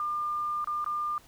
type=tone with dropouts; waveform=sine; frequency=1200 Hz; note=D6; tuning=37 cents sharp; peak=-28 dBFS; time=0-1.18 s; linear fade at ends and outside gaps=1 ms; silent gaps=0.644-0.673 / 0.844-0.862 s; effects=pink hiss -57 dBFS RMS until 1.27 s